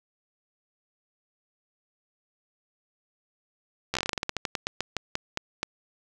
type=slowing click train; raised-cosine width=0.2 ms; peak=-10 dBFS; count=21; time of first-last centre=3.94-5.63 s; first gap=13 ms; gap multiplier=1.17; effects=none

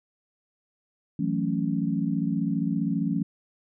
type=chord; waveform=sine; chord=F# minor seventh; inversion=third; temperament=equal; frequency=164.81 / 185 / 220 / 277.2 Hz; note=E3 / F#3 / A3 / C#4; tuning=0 / 0 / 0 / 0 cents; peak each=-29 dBFS; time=1.19-3.23 s; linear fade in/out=5 ms; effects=none

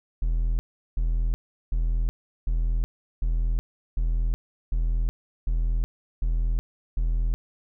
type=tone bursts; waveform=triangle; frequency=41.2 Hz; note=E1; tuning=in tune; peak=-19 dBFS; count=10; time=0.22-7.34 s; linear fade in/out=0 ms; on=370 ms; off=380 ms; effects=none

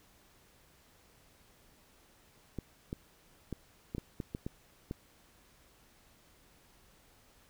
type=clicks; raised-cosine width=3 ms; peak=-24 dBFS; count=9; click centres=2.587 / 2.929 / 3.527 / 3.949 / 3.982 / 4.202 / 4.349 / 4.465 / 4.911 s; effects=pink hiss -64 dBFS RMS until 7.49 s

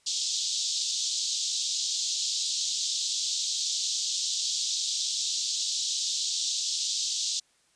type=band-pass noise; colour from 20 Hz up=pink; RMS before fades=-30 dBFS; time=0.06-7.4 s; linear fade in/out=10 ms; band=3500 to 7500 Hz; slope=48 dB/octave; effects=white hiss -66 dBFS RMS until 7.75 s + resampled to 22050 Hz

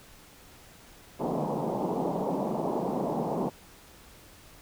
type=band-pass noise; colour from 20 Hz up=pink; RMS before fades=-30 dBFS; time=1.19-3.5 s; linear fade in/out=20 ms; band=150 to 970 Hz; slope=48 dB/octave; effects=pink hiss -53 dBFS RMS until 4.61 s

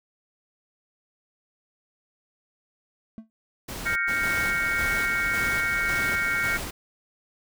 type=tone with exponential decay; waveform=triangle; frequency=221.6 Hz; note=A3; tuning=13 cents sharp; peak=-30 dBFS; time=3.18-3.3 s; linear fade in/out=0 ms; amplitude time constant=24 ms
type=noise bursts; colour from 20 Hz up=pink; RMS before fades=-35 dBFS; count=6; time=3.68-6.71 s; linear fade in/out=10 ms; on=280 ms; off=270 ms
type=chord; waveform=sine; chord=G half-diminished seventh; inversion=third; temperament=equal; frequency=1396.9 / 1568 / 1864.7 / 2217 Hz; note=F6 / G6 / Bb6 / Db7; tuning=0 / 0 / 0 / 0 cents; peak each=-28 / -30 / -30 / -27 dBFS; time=3.85-6.58 s; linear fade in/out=20 ms
type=noise; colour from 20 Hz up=pink; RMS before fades=-36 dBFS; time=4.07-6.65 s; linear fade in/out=20 ms
effects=none

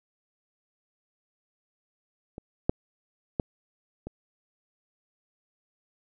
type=clicks; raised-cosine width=2 ms; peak=-25 / -8 / -12 / -23 dBFS; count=4; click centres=2.381 / 2.695 / 3.398 / 4.07 s; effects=none

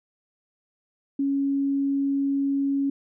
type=tone; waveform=sine; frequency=277.2 Hz; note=C#4; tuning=in tune; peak=-21 dBFS; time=1.19-2.9 s; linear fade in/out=5 ms; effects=none

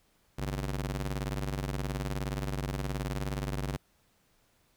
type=ring-modulated tone; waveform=sawtooth; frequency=97.2 Hz; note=G2; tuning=14 cents flat; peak=-25 dBFS; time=0.38-3.77 s; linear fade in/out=10 ms; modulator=39.1 Hz; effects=pink hiss -69 dBFS RMS until 4.76 s

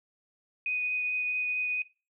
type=tone with vibrato; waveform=sine; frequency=2489 Hz; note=D#7; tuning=in tune; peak=-28 dBFS; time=0.66-1.82 s; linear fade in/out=2 ms; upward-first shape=triangle; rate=4.6 Hz; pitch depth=9 cents each way; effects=noise-tail reverb RT60 0.3 s tail -18 dB re dry

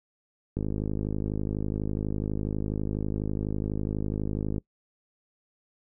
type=click train; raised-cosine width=3 ms; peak=-17 dBFS; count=210; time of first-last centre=0.57-4.582 s; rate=52.1 Hz; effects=noise-tail reverb RT60 0.1 s tail -23 dB re dry

